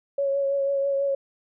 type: tone with vibrato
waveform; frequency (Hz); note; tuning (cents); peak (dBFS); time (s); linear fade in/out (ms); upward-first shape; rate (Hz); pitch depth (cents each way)
sine; 554.4; C#5; 0; -21; 0.18-1.15; 5; triangle; 6.1; 24
effects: none